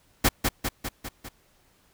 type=noise with echo; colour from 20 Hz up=pink; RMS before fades=-19 dBFS; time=0.24-0.29 s; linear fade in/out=10 ms; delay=200 ms; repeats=5; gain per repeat=-4 dB; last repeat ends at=1.29 s; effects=pink hiss -63 dBFS RMS until 1.93 s